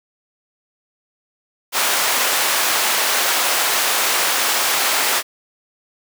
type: high-pass noise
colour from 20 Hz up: pink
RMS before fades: -18 dBFS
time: 1.72-5.23 s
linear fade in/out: 50 ms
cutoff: 770 Hz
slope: 12 dB/octave
effects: none